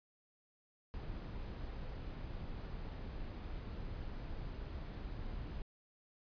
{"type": "noise", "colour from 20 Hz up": "brown", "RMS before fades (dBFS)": -44, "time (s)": [0.94, 5.62], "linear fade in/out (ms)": 0, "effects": ["resampled to 11025 Hz"]}